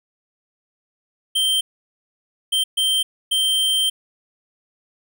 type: tone bursts at uneven times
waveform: square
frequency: 3136 Hz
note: G7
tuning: in tune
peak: -17 dBFS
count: 4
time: 1.35-1.61 / 2.52-2.64 / 2.77-3.03 / 3.31-3.9 s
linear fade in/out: 10 ms
effects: none